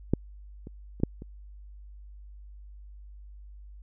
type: clicks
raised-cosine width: 3 ms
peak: -9 / -28 / -29 / -9 / -28 dBFS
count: 5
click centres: 0.136 / 0.671 / 1.001 / 1.035 / 1.221 s
effects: added 50 Hz sine -44 dBFS peak until 3.82 s